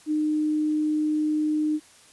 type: tone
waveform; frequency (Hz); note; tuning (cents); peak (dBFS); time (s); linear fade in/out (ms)
sine; 305.3; D#4; -33; -21; 0.06-1.8; 50
effects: white hiss -53 dBFS RMS until 2.12 s + resampled to 24000 Hz

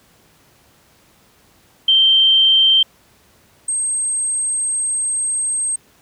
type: tone pair in turn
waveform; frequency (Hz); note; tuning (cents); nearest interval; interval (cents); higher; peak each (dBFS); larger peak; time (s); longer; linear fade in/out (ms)
sine; 3136 / 8391; G7 / C9; 0 / +4; octave + perfect fourth; 1704; second; -9 / -17; first; 1.88-2.83 / 3.68-5.76; second; 5
effects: pink hiss -53 dBFS RMS until 6.01 s + high-pass 60 Hz 12 dB/octave

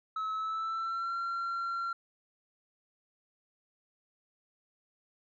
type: tone with pitch glide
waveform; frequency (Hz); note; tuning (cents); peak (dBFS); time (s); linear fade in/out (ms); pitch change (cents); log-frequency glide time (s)
sine; 1293 to 1369.9; E6 to F6; -34 to -34; -29; 0.16-1.93; 5; +100; 0.34-1.16
effects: tanh soft clip ceiling -31 dBFS

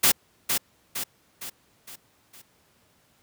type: noise with echo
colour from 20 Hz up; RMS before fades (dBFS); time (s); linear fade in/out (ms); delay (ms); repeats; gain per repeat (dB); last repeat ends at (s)
white; -18; 0.03-0.12; 10; 460; 5; -6; 2.42
effects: pink hiss -63 dBFS RMS until 3.22 s + high-pass 80 Hz 12 dB/octave

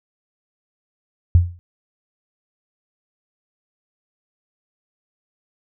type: tone with exponential decay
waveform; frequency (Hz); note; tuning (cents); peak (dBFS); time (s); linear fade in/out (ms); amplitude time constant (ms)
sine; 87.31; F2; 0; -5; 1.35-1.59; 0; 51
effects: none

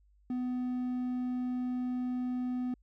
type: tone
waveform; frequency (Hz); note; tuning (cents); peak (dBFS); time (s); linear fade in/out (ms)
triangle; 250; B3; +21; -29; 0.3-2.74; 2
effects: added 50 Hz sine -62 dBFS peak until 2.82 s

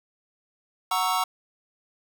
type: chord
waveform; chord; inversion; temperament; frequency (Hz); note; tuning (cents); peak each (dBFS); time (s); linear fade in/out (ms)
square; F# dominant seventh; none; equal; 740 / 932.3 / 1108.7 / 1318.5; F#5 / A#5 / C#6 / E6; 0 / 0 / 0 / 0; -29; 0.91-1.24; 5
effects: none

